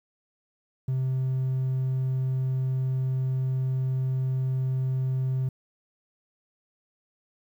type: tone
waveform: triangle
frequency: 130.6 Hz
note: C3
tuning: 3 cents flat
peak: -21 dBFS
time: 0.88-5.49 s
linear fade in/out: 5 ms
effects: tanh soft clip ceiling -18 dBFS + 10-bit